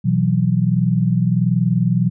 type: chord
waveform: sine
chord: B suspended fourth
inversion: none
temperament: equal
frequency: 123.47 / 164.81 / 185 Hz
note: B2 / E3 / F#3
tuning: 0 / 0 / 0 cents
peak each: -18 dBFS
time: 0.04-2.1 s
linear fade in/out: 20 ms
effects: none